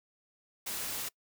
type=noise; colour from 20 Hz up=white; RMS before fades=-37 dBFS; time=0.66-1.09 s; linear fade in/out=10 ms; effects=noise-tail reverb RT60 0.1 s tail -24 dB re dry